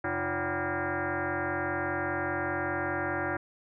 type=tone with frequency modulation; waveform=sine; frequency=525 Hz; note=C5; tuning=6 cents sharp; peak=-28 dBFS; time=0.04-3.37 s; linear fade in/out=5 ms; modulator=219 Hz; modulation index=5.8; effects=none